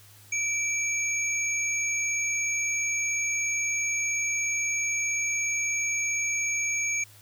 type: tone pair together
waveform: sine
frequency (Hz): 2327 / 6582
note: D7 / G#8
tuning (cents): -17 / -16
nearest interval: octave + tritone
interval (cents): 1801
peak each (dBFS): -27 / -29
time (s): 0.32-7.04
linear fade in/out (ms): 5
effects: added 103 Hz sine -54 dBFS peak until 7.21 s + white hiss -54 dBFS RMS until 7.21 s